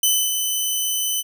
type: tone with ADSR envelope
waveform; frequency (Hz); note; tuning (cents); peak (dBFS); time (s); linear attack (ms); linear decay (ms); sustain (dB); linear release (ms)
10% pulse; 3022; F#7; +36; -6; 0.03-1.23; 4; 270; -6; 33
effects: none